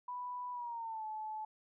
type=tone with pitch glide; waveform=sine; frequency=987.8 to 864.9 Hz; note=B5 to A5; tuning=0 to -30 cents; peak=-39 dBFS; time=0.08-1.45 s; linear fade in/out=5 ms; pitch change=-230 cents; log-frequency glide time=0.52-1.05 s; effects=none